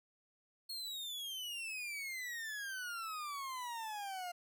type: exponential sweep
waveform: 40% pulse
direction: down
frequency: 4324 to 698.5 Hz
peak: -40 dBFS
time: 0.69-4.32 s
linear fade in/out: 10 ms
effects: none